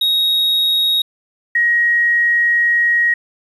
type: tone pair in turn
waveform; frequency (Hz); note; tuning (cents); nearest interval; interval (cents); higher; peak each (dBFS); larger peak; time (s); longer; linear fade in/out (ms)
triangle / sine; 3771 / 1890; A#7 / A#6; +19 / +23; octave; 1196; first; -11; neither; 0.01-1.02 / 1.55-3.14; second; 5
effects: resampled to 32000 Hz + 8-bit